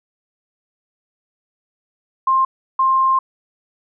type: tone bursts at uneven times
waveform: sine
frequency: 1057 Hz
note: C6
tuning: 17 cents sharp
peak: -12 dBFS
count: 2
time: 2.27-2.45 / 2.79-3.19 s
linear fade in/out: 5 ms
effects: none